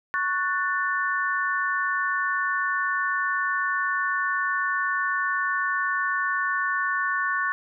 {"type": "chord", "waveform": "sine", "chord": "F# minor", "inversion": "second", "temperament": "just", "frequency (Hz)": [1110, 1480, 1776], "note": ["C#6", "F#6", "A6"], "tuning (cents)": [2, 0, 16], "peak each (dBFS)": -27, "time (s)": [0.14, 7.52], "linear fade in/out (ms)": 0, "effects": []}